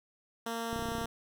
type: tone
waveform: 10% pulse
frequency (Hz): 230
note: A#3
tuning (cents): -23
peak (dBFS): -26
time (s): 0.46-1.06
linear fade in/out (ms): 5
type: clicks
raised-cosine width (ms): 3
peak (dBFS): -27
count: 11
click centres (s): 0.73 / 0.761 / 0.793 / 0.824 / 0.857 / 0.887 / 0.919 / 0.952 / 0.983 / 1.014 / 1.044
effects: none